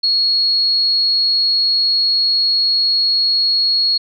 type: tone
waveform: sine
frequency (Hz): 4322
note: C#8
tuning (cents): -45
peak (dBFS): -12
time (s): 0.03-3.98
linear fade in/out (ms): 10
effects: none